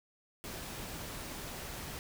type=noise; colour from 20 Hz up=pink; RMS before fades=-43 dBFS; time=0.44-1.99 s; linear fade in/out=0 ms; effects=none